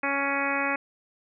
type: harmonic tone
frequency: 278.6 Hz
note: C#4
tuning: 9 cents sharp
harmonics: 1 / 2 / 3 / 4 / 5 / 6 / 7 / 8 / 9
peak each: -33 / -33 / -33 / -33 / -33 / -33 / -33 / -33 / -33 dBFS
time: 0.03-0.76 s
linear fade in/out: 5 ms
effects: none